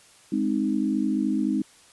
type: chord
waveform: sine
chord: Ab major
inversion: none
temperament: equal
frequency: 207.7 / 261.6 / 311.1 Hz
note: Ab3 / C4 / Eb4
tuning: 0 / 0 / 0 cents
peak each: -26 dBFS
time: 0.32-1.62 s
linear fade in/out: 5 ms
effects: white hiss -54 dBFS RMS until 1.92 s + resampled to 24000 Hz